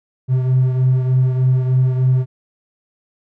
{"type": "beating tone pair", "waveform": "triangle", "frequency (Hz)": [128.2, 131.5], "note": ["C3", "C3"], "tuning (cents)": [-35, 9], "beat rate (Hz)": 3.3, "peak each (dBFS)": [-10, -18], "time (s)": [0.28, 2.26], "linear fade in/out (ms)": 50, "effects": ["tanh soft clip ceiling -6 dBFS"]}